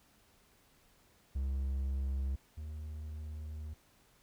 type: tone pair in turn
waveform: triangle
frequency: 67.3 / 76.49 Hz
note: C2 / D#2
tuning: +49 / -29 cents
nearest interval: major second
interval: 222 cents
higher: second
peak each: -30 / -38 dBFS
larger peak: first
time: 1.35-2.36 / 2.57-3.74 s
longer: second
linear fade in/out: 10 ms
effects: pink hiss -67 dBFS RMS until 4.22 s